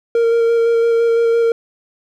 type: tone with vibrato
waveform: triangle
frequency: 462.8 Hz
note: A#4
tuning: 13 cents flat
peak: -9 dBFS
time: 0.15-1.52 s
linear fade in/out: 2 ms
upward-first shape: square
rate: 5.9 Hz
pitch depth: 10 cents each way
effects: none